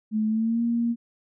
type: tone with pitch glide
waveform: sine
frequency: 216.2 to 234.4 Hz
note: A3 to A#3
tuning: -30 to +10 cents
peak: -21 dBFS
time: 0.11-0.96 s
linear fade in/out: 50 ms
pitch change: +140 cents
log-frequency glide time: 0.27-0.62 s
effects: none